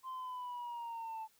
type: linear sweep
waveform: sine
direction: down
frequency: 1046 to 876 Hz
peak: -38 dBFS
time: 0.03-1.28 s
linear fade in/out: 50 ms
effects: tanh soft clip ceiling -39 dBFS + white hiss -70 dBFS RMS until 1.39 s